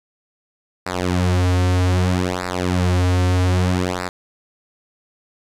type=tone with flanger; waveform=sawtooth; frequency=90.6 Hz; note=F#2; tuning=36 cents flat; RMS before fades=-18 dBFS; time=0.86-4.09 s; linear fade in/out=5 ms; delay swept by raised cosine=0.31 to 6.21 ms; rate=0.63 Hz; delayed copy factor=-0.95; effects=low-pass 9000 Hz 12 dB/octave + 8-bit